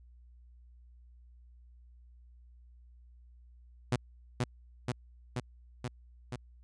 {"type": "tone with echo", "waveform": "sawtooth", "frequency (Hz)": 123.47, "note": "B2", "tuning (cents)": 0, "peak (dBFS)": -22, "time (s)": [3.92, 3.96], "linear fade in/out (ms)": 5, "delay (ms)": 480, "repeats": 5, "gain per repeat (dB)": -2, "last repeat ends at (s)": 6.36, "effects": ["added 60 Hz sine -54 dBFS peak until 6.63 s", "resampled to 22050 Hz"]}